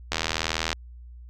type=click train; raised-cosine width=0.2 ms; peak=-7 dBFS; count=50; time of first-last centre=0.12-0.729 s; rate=80.4 Hz; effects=added 60 Hz sine -41 dBFS peak until 1.29 s